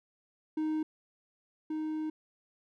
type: tone pair in turn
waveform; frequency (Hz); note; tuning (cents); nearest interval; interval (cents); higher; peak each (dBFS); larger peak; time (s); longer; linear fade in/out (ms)
triangle; 311.1 / 311.1; D#4 / D#4; 0 / 0; unison; 0; neither; -27 / -30; first; 0.57-0.83 / 1.7-2.1; second; 5
effects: none